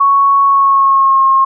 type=tone with pitch glide; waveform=sine; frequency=1110 to 1074.7 Hz; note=C#6 to C6; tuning=+2 to +46 cents; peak=-6 dBFS; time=0-1.45 s; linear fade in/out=10 ms; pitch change=-56 cents; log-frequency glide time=0.44-1.24 s; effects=none